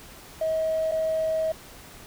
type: tone with dropouts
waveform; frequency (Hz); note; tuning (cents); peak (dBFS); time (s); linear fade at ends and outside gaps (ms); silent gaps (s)
triangle; 638; D#5; +43; -19; 0.41-1.52; 5; 0.913-0.919
effects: tanh soft clip ceiling -20 dBFS + pink hiss -46 dBFS RMS until 2.06 s